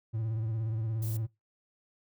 triangle tone with vibrato, 111.3 Hz, A2, 20 cents sharp, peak -28 dBFS, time 0.13-1.27 s, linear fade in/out 20 ms, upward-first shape sine, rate 17 Hz, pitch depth 59 cents each way
violet noise, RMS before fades -43 dBFS, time 1.02-1.17 s, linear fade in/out 5 ms
effects noise-tail reverb RT60 0.2 s tail -21 dB re dry

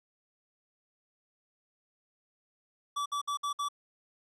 square tone bursts, 1153 Hz, D6, 32 cents flat, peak -31 dBFS, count 5, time 2.96-3.687 s, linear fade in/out 10 ms, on 99 ms, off 58 ms, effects low-pass 9000 Hz 12 dB/octave

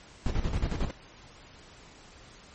brown noise with tremolo, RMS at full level -27 dBFS, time 0.26-0.91 s, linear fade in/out 2 ms, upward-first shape square, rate 11 Hz, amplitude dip 60%, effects pink hiss -52 dBFS RMS until 2.54 s + MP3 32 kbps

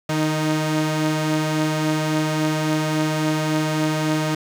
sawtooth tone pair together, 154 / 311.6 Hz, D#3 / D#4, -17 / +3 cents, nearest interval octave, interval 1220 cents, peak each -18 dBFS, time 0.09-4.35 s, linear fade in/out 5 ms, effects low-pass 9000 Hz 12 dB/octave + 7-bit

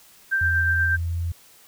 sine tone with tremolo, 1571 Hz, G6, 3 cents sharp, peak -18 dBFS, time 0.31-0.97 s, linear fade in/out 20 ms, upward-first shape sine, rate 8.3 Hz, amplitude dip 25%
sine tone with pitch glide, 84.4 to 85.13 Hz, E2 to F2, +41 to -44 cents, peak -23 dBFS, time 0.41-1.32 s, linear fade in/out 5 ms, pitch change +15 cents, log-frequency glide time 1.1-1.16 s
effects white hiss -52 dBFS RMS until 1.67 s

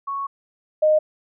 sine tone pair in turn, 1108 / 616.3 Hz, C#6 / D#5, -1 / -17 cents, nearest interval minor seventh, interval 1016 cents, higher first, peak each -24 / -13 dBFS, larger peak second, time 0.07-0.27 / 0.82-0.99 s, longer first, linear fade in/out 10 ms, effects none

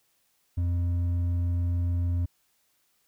sine tone with hard clipping, 87.31 Hz, F2, in tune, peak -25 dBFS, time 0.57-2.26 s, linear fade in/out 10 ms, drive 4 dB, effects white hiss -70 dBFS RMS until 3.07 s

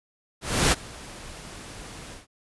pink noise with ADSR envelope, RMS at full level -18 dBFS, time 0.41-2.27 s, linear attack 310 ms, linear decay 27 ms, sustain -23 dB, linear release 150 ms, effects resampled to 24000 Hz

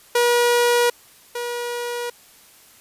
sawtooth tone pair in turn, 480.9 / 480.9 Hz, B4 / B4, -46 / -46 cents, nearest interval unison, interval 0 cents, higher neither, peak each -11 / -21 dBFS, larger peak first, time 0.15-0.9 / 1.35-2.1 s, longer neither, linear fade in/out 5 ms, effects white hiss -50 dBFS RMS until 2.8 s + resampled to 32000 Hz

